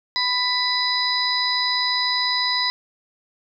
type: harmonic tone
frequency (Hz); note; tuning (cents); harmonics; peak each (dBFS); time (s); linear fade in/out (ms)
994; B5; +11; 1 / 2 / 4 / 5; -26 / -26 / -23 / -24; 0.16-2.7; 0
effects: 9-bit